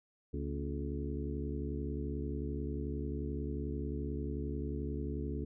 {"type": "harmonic tone with a mistuned harmonic", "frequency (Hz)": 71.3, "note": "C#2", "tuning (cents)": 49, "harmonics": [1, 2, 3, 4, 5, 6], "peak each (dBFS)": [-38, -42, -44, -43, -45, -45], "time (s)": [0.33, 5.45], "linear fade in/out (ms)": 10, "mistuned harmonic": 3, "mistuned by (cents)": 120, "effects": []}